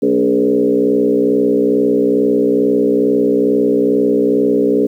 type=tone with frequency modulation; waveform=sine; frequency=349.2 Hz; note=F4; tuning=in tune; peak=-9 dBFS; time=0.02-4.87 s; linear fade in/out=10 ms; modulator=62.3 Hz; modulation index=2.2; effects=high-pass 200 Hz 12 dB/octave + 8-bit